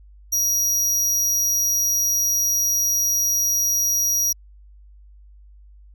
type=tone; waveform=40% pulse; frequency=5750 Hz; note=F8; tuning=50 cents sharp; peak=-17 dBFS; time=0.32-4.33 s; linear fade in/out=10 ms; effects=added 50 Hz sine -44 dBFS peak until 5.94 s